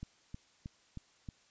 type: click train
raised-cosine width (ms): 5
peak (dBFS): -30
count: 5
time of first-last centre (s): 0.03-1.288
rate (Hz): 3.18
effects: white hiss -67 dBFS RMS until 1.5 s + resampled to 16000 Hz